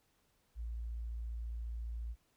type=tone; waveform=sine; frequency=57.3 Hz; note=A#1; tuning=29 cents flat; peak=-38 dBFS; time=0.55-2.16 s; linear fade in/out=50 ms; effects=pink hiss -75 dBFS RMS until 2.36 s